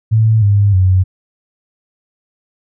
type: tone with pitch steps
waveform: sine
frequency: 110.7 / 101.51 / 93.09 Hz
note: A2 / G#2 / F#2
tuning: +11 / -39 / +11 cents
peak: -7 dBFS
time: 0.11-1.04 s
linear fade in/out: 20 ms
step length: 310 ms
effects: none